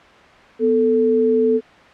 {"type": "tone pair together", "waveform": "sine", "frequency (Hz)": [248.1, 442], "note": ["B3", "A4"], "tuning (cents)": [8, 8], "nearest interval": "minor seventh", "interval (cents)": 1000, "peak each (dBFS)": [-19, -14], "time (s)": [0.59, 1.61], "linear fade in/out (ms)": 50, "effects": ["white hiss -44 dBFS RMS until 1.93 s", "low-pass 2000 Hz 12 dB/octave"]}